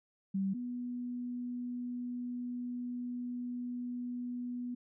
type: tone pair in turn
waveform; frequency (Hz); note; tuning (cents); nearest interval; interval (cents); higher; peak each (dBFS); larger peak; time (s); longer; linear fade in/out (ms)
sine; 194 / 245.1; G3 / B3; -18 / -13; major third; 405; second; -30 / -36; first; 0.34-0.54 / 0.54-4.75; second; 10
effects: none